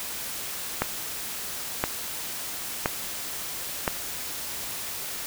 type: click train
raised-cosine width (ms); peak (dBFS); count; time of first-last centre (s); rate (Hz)
0.5; -7; 4; 0.82-3.878; 0.981
effects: white hiss -34 dBFS RMS until 5.26 s